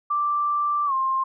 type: tone with pitch glide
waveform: sine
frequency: 1174.7 to 1058.7 Hz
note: D6 to C6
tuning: 0 to +20 cents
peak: -20 dBFS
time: 0.1-1.24 s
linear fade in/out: 10 ms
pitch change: -180 cents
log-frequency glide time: 0.86-0.93 s
effects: none